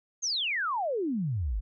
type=exponential sweep; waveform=sine; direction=down; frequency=6645 to 43.75 Hz; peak=-27 dBFS; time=0.22-1.61 s; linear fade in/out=20 ms; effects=none